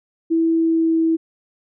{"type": "tone with pitch glide", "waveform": "sine", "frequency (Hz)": [328, 325.5], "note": ["E4", "E4"], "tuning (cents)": [-9, -22], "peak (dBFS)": -14, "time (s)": [0.3, 1.17], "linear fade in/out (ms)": 20, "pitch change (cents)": -13, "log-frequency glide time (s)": [0.54, 0.98], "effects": []}